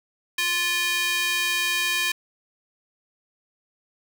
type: tone with high-pass filter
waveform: square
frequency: 349.2 Hz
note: F4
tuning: in tune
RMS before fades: -24 dBFS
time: 0.38-2.12 s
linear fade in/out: 5 ms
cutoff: 2200 Hz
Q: 1.8
effects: none